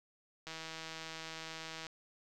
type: click train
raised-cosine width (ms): 0.2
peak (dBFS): -27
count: 226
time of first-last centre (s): 0.47-1.868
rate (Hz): 161
effects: none